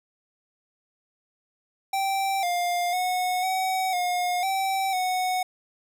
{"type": "tone with pitch steps", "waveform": "square", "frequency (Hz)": [779, 704, 731, 753, 716, 772, 738], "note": ["G5", "F5", "F#5", "F#5", "F5", "G5", "F#5"], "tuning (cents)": [-11, 14, -21, 30, 43, -27, -5], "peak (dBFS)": -24, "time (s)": [1.93, 5.43], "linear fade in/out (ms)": 5, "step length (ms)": 500, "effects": []}